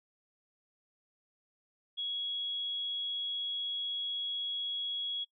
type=tone; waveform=sine; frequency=3332 Hz; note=G#7; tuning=5 cents sharp; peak=-33 dBFS; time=1.97-5.25 s; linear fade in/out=20 ms; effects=noise-tail reverb RT60 0.1 s tail -23 dB re dry